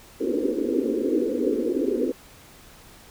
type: band-pass noise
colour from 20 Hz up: pink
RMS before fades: -24 dBFS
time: 0.2-2.12 s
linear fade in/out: 10 ms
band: 240 to 510 Hz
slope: 96 dB/octave
effects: pink hiss -49 dBFS RMS until 3.1 s